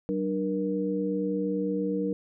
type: tone cluster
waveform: sine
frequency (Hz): 190.2 / 298.9 / 473.2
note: F#3 / D4 / A#4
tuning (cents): +48 / +31 / +26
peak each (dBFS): -30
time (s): 0.09-2.13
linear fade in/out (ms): 0
effects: none